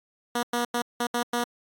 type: tone bursts at uneven times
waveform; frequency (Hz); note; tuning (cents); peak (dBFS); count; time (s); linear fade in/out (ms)
10% pulse; 240; B3; -49; -16; 6; 0.35-0.43 / 0.53-0.65 / 0.74-0.82 / 1-1.07 / 1.14-1.23 / 1.33-1.44; 5
effects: AAC 64 kbps